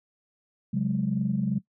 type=chord; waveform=sine; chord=C# suspended fourth; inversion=none; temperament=equal with one note detuned; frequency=135.5 / 185 / 207.7 Hz; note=C#3 / F#3 / G#3; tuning=-39 / 0 / 0 cents; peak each=-29 / -27 / -27 dBFS; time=0.73-1.59 s; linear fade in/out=10 ms; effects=noise-tail reverb RT60 0.1 s tail -18 dB re dry + tanh soft clip ceiling -14 dBFS